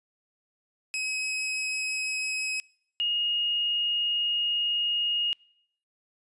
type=tone pair in turn; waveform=sawtooth / sine; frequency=2549 / 2861 Hz; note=D#7 / F7; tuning=+41 / +41 cents; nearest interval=major second; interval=200 cents; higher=second; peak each=-25 / -24 dBFS; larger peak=second; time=0.94-2.6 / 3-5.33 s; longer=second; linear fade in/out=0 ms; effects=noise-tail reverb RT60 0.7 s tail -25 dB re dry + resampled to 24000 Hz